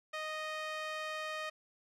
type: tone with band-pass filter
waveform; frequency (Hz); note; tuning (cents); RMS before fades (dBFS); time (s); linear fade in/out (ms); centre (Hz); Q
sawtooth; 621; D#5; -3; -40; 0.13-1.5; 10; 2000; 0.9
effects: none